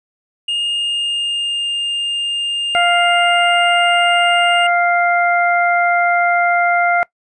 triangle tone with pitch glide, 2836 to 2812 Hz, F7 to F7, +26 to +11 cents, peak -15 dBFS, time 0.48-4.67 s, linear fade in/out 5 ms, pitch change -15 cents, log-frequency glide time 0.64-1.71 s
harmonic tone, 698.5 Hz, F5, in tune, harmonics 1 / 2 / 3, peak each -14 / -17 / -19 dBFS, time 2.75-7.03 s, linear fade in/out 0 ms
effects noise-tail reverb RT60 0.1 s tail -22 dB re dry + resampled to 22050 Hz

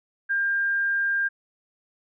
sine tone, 1600 Hz, G6, 35 cents sharp, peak -21 dBFS, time 0.29-1.29 s, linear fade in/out 20 ms, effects none

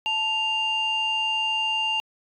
sine tone pair together, 880.1 / 2794 Hz, A5 / F7, 0 / 0 cents, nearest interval octave + minor sixth, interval 2000 cents, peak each -27 / -22 dBFS, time 0.06-2 s, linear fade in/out 0 ms, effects tanh soft clip ceiling -17 dBFS

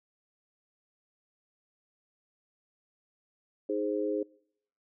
sine chord, Ab major, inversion second, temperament equal, 311.1 / 415.3 / 523.3 Hz, Eb4 / Ab4 / C5, 0 / 0 / 0 cents, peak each -33 / -31 / -34 dBFS, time 3.69-4.23 s, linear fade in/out 5 ms, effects noise-tail reverb RT60 0.7 s tail -25 dB re dry

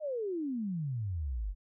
sine exponential sweep, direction down, 637 to 43.65 Hz, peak -32 dBFS, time 0-1.55 s, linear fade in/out 50 ms, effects none

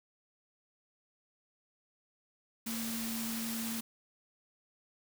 sine tone in noise, 227.6 Hz, A#3, 41 cents flat, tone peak -37 dBFS, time 2.66-3.81 s, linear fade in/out 10 ms, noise white, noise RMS -40 dBFS, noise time 2.66-3.81 s, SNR 0 dB, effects none

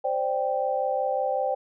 sine chord, C suspended second, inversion none, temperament just, 523.3 / 588.7 / 784.9 Hz, C5 / D5 / G5, 0 / +4 / +2 cents, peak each -27 / -29 / -27 dBFS, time 0.04-1.55 s, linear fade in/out 10 ms, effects none

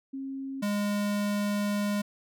sine / square tone pair in turn, 270 / 205.2 Hz, C#4 / G#3, -45 / -21 cents, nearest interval perfect fourth, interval 476 cents, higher first, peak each -33 / -27 dBFS, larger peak second, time 0.13-0.62 / 0.62-2.02 s, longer second, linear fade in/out 10 ms, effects none

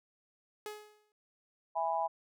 sawtooth tone with exponential decay, 421.9 Hz, G#4, 27 cents sharp, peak -34 dBFS, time 0.66-1.12 s, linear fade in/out 1 ms, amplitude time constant 100 ms
sine chord, E major, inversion none, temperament just, 659.3 / 824.1 / 988.9 Hz, E5 / G#5 / B5, 0 / -14 / +2 cents, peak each -35 / -33 / -35 dBFS, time 1.75-2.08 s, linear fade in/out 20 ms
effects none

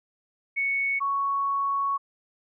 sine tone pair in turn, 2217 / 1111.3 Hz, C#7 / C#6, 0 / +4 cents, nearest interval octave, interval 1196 cents, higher first, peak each -23 dBFS, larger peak neither, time 0.56-1 / 1-1.98 s, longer second, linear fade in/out 20 ms, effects none

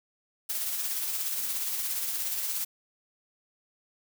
blue noise with tremolo, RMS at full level -30 dBFS, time 0.49-2.65 s, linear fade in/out 10 ms, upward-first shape sine, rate 17 Hz, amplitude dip 35%, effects none

